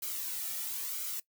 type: noise with flanger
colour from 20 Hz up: blue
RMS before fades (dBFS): -37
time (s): 0.02-1.2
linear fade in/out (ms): 5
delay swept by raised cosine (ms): 1.1 to 1.95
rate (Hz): 1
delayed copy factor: -0.55
effects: noise-tail reverb RT60 0.1 s tail -20 dB re dry